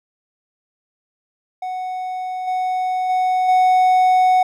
triangle tone with level steps, 740 Hz, F#5, in tune, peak -21 / -16 / -13 / -9 dBFS, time 1.62-4.43 s, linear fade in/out 5 ms, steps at 2.47 / 3.09 / 3.48 s, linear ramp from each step 10 ms, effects none

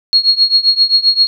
sine tone with tremolo, 4300 Hz, C8, 47 cents sharp, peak -4 dBFS, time 0.13-1.27 s, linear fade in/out 0 ms, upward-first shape triangle, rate 7.6 Hz, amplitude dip 95%, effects none

